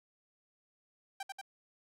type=tone with echo; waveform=sawtooth; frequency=784 Hz; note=G5; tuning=in tune; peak=-34 dBFS; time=1.2-1.23 s; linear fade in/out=5 ms; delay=92 ms; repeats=2; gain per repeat=-2 dB; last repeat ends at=1.414 s; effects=low-pass 12000 Hz 12 dB/octave